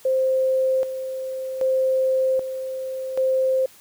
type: tone with tremolo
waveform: sine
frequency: 523.3 Hz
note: C5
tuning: in tune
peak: -17 dBFS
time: 0.05-3.66 s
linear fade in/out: 5 ms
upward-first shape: square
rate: 0.64 Hz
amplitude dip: 65%
effects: white hiss -50 dBFS RMS until 3.8 s